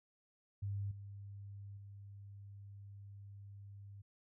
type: tone with level steps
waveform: sine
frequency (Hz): 100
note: G2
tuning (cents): +35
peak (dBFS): -37 / -47 / -50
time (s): 0.62-4.02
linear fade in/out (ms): 10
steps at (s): 0.91 / 1.77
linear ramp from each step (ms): 5
effects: none